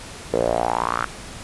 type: tone with band-pass filter sweep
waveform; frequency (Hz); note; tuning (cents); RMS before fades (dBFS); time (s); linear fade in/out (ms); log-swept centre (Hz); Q
sawtooth; 58.27; A#1; 0; -22; 0.33-1.05; 5; 470 to 1400; 5.1
effects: pink hiss -37 dBFS RMS until 1.43 s + resampled to 24000 Hz